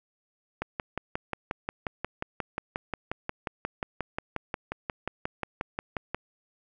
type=click train; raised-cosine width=0.5 ms; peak=-15 dBFS; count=32; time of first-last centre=0.62-6.146 s; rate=5.61 Hz; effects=none